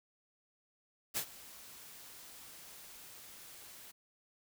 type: noise with ADSR envelope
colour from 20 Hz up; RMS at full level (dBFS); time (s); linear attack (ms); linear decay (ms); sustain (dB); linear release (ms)
white; -34; 1.14-3.92; 30; 78; -19; 16
effects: none